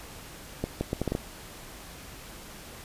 accelerating click train, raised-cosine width 2 ms, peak -14 dBFS, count 7, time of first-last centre 0.64-1.151 s, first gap 170 ms, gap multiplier 0.71, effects pink hiss -45 dBFS RMS until 2.84 s + resampled to 32000 Hz

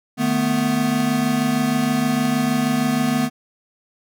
square tone cluster, 151.2 / 220.8 / 247.2 Hz, D#3 / A3 / B3, -49 / +6 / +2 cents, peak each -27 / -23 / -20 dBFS, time 0.17-3.3 s, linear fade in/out 50 ms, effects none

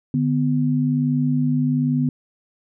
sine tone pair together, 148.83 / 250 Hz, D3 / B3, +23 / +21 cents, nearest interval major sixth, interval 898 cents, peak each -20 / -19 dBFS, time 0.14-2.09 s, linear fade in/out 2 ms, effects none

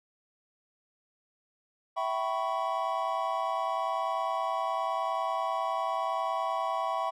triangle chord, C# half-diminished seventh, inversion first, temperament equal with one note detuned, 659.3 / 769.2 / 987.8 / 1108.7 Hz, E5 / G5 / B5 / C#6, 0 / -33 / 0 / 0 cents, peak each -32 dBFS, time 1.96-7.11 s, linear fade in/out 20 ms, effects none

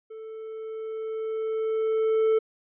triangle tone with level ramp, 441.1 Hz, A4, 4 cents sharp, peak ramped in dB -36 to -16 dBFS, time 0.1-2.39 s, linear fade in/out 10 ms, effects resampled to 8000 Hz

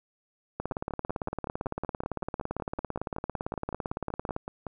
two click trains, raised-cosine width 1 ms, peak -17 / -21 dBFS, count 68 / 22, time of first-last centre 0.6-4.364 / 0.72-4.667 s, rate 17.8 / 5.32 Hz, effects none

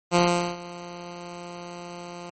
10% pulse tone with ADSR envelope, 174.61 Hz, F3, in tune, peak -8 dBFS, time 0.11-2.3 s, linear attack 44 ms, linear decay 410 ms, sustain -20 dB, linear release 7 ms, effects MP3 32 kbps

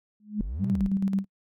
sine tone with exponential growth, 210 Hz, G#3, 19 cents sharp, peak -21 dBFS, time 0.2-0.41 s, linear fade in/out 2 ms, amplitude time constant 45 ms
triangle exponential two-way sweep, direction up then down, 34.65 to 136.2 to 34.65 Hz, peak -28 dBFS, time 0.39-0.89 s, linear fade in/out 20 ms, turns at 0.69 s
sine tone with tremolo, 194.6 Hz, G3, 12 cents flat, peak -21 dBFS, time 0.59-1.25 s, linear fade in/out 50 ms, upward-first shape square, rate 9.2 Hz, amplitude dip 50%
effects noise-tail reverb RT60 0.1 s tail -26 dB re dry

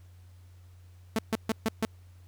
sawtooth tone bursts, 221.7 Hz, A3, 13 cents sharp, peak -21 dBFS, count 5, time 1.16-1.85 s, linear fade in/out 0 ms, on 26 ms, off 140 ms, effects added 90 Hz sine -50 dBFS peak until 2.27 s + pink hiss -66 dBFS RMS until 2.27 s

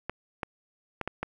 clicks, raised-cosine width 0.5 ms, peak -16 dBFS, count 5, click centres 0.096 / 0.432 / 1.013 / 1.076 / 1.23 s, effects 9-bit

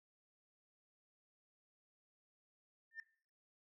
sine tone with exponential growth, 1800 Hz, A6, 39 cents sharp, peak -39 dBFS, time 2.91-3 s, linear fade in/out 2 ms, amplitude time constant 19 ms, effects noise-tail reverb RT60 0.5 s tail -20 dB re dry + tanh soft clip ceiling -41 dBFS

